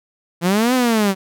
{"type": "linear two-way sweep", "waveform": "sawtooth", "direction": "up then down", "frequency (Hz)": [164.81, 259.8, 187.2], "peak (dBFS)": -10, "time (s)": [0.41, 1.15], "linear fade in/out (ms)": 50, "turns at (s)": 0.74, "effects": []}